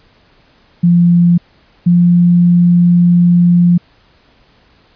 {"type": "tone pair in turn", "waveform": "sine", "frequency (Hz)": [173.2, 174.61], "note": ["F3", "F3"], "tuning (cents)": [-14, 0], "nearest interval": "unison", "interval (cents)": 14, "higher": "second", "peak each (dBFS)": -5, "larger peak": "neither", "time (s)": [[0.83, 1.38], [1.86, 3.78]], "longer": "second", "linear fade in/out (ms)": 10, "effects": ["pink hiss -50 dBFS RMS until 4.95 s", "resampled to 11025 Hz"]}